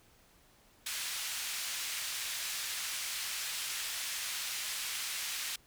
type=band-pass noise; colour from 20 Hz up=pink; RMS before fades=-38 dBFS; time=0.86-5.56 s; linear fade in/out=5 ms; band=2200 to 13000 Hz; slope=12 dB/octave; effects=pink hiss -64 dBFS RMS until 5.66 s